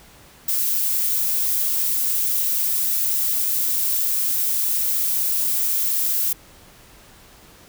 violet noise, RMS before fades -21 dBFS, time 0.48-6.33 s, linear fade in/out 5 ms, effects pink hiss -48 dBFS RMS until 7.68 s

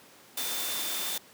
sine tone in noise, 3558 Hz, A7, 19 cents sharp, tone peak -37 dBFS, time 0.37-1.18 s, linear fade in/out 5 ms, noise white, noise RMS -33 dBFS, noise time 0.37-1.18 s, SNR -7 dB, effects pink hiss -54 dBFS RMS until 1.33 s + high-pass 200 Hz 12 dB/octave

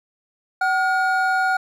triangle tone pair together, 756.9 / 1433 Hz, F#5 / F6, +39 / +44 cents, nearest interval major seventh, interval 1105 cents, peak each -18 dBFS, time 0.61-1.57 s, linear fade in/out 5 ms, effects none

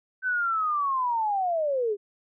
sine linear sweep, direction down, 1536 to 392 Hz, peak -23 dBFS, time 0.22-1.97 s, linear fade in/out 50 ms, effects none

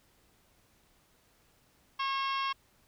harmonic tone with a mistuned harmonic, 543 Hz, C#5, 36 cents flat, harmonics 2 / 3 / 4 / 5 / 6 / 7 / 8 / 9 / 10, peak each -31 / -43 / -42 / -40 / -40 / -50 / -52 / -51 / -47 dBFS, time 1.99-2.53 s, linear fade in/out 10 ms, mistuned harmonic 9, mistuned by -27 cents, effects pink hiss -67 dBFS RMS until 2.87 s

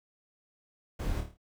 brown noise with echo, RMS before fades -33 dBFS, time 0.99-1.21 s, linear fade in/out 10 ms, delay 27 ms, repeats 6, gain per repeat -5 dB, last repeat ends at 1.372 s, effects none

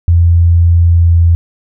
sine tone with pitch glide, 85.2 to 84.51 Hz, F2 to E2, -42 to +44 cents, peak -4 dBFS, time 0.08-1.35 s, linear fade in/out 0 ms, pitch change -14 cents, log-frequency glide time 0.87-1.16 s, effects none

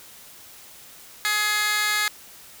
15% pulse tone with high-pass filter, 420.4 Hz, G#4, 21 cents sharp, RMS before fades -23 dBFS, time 1.25-2.08 s, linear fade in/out 0 ms, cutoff 2100 Hz, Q 1.6, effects white hiss -46 dBFS RMS until 2.6 s

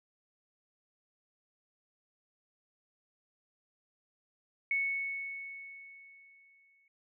sine tone with exponential decay, 2211 Hz, C#7, 5 cents flat, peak -27 dBFS, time 4.71-6.88 s, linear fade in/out 2 ms, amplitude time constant 470 ms, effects none

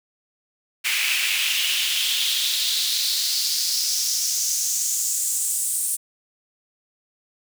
pink noise with high-pass filter sweep, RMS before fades -23 dBFS, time 0.84-5.97 s, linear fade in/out 20 ms, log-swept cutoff 2300 to 9000 Hz, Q 3.5, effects none

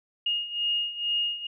sine beating tone pair, 2851 / 2853.2 Hz, F7 / F7, +35 / +36 cents, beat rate 2.2 Hz, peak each -31 / -27 dBFS, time 0.26-1.47 s, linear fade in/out 5 ms, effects none

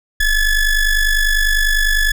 square ring-modulated tone, 849 Hz, G#5, 38 cents sharp, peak -10 dBFS, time 0.2-2.12 s, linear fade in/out 5 ms, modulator 874 Hz, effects none

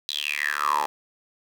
10% pulse tone with high-pass filter sweep, 73.42 Hz, D2, in tune, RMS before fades -26 dBFS, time 0.09-0.86 s, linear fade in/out 0 ms, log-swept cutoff 3900 to 780 Hz, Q 9.5, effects none

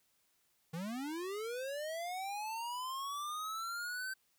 square linear sweep, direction up, 154.6 to 1553 Hz, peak -39 dBFS, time 0.73-4.14 s, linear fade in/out 10 ms, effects white hiss -75 dBFS RMS until 4.38 s

